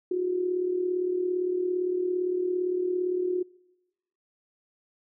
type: tone with amplitude modulation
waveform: sine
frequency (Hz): 362.5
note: F#4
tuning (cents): -35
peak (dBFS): -22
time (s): 0.11-3.43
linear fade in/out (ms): 5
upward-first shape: sine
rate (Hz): 37.6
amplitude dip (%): 60
effects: noise-tail reverb RT60 1.0 s tail -25 dB re dry